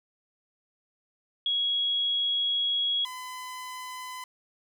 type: tone pair in turn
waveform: sine / sawtooth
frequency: 3322 / 1011.9 Hz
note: G#7 / B5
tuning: 0 / +42 cents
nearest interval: octave + major sixth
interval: 2058 cents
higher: first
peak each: -24 / -33 dBFS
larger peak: first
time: 1.46-3.05 / 3.05-4.24 s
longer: first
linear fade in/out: 2 ms
effects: none